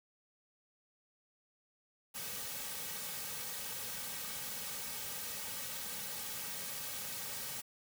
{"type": "noise with comb filter", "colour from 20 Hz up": "white", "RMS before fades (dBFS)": -42, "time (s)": [2.14, 7.62], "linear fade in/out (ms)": 20, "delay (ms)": 2.9, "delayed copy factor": -1, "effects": []}